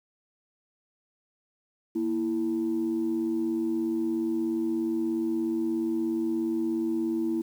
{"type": "tone pair together", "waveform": "sine", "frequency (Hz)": [233.1, 330], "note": ["A#3", "E4"], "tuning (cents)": [0, 2], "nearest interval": "tritone", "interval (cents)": 602, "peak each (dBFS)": [-30, -25], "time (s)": [1.95, 7.42], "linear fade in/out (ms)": 10, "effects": ["tanh soft clip ceiling -20 dBFS", "9-bit"]}